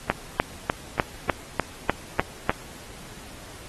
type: click train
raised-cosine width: 0.5 ms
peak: -4 dBFS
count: 9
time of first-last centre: 0.1-2.495 s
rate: 3.34 Hz
effects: pink hiss -44 dBFS RMS until 3.68 s + AAC 32 kbps